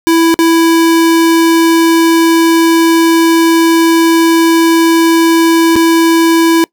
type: tone with dropouts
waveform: square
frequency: 330.4 Hz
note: E4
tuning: 4 cents sharp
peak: -6 dBFS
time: 0.07-6.64 s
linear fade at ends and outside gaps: 0 ms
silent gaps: 0.342-0.39 / 5.757-5.763 s
effects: noise-tail reverb RT60 0.1 s tail -24 dB re dry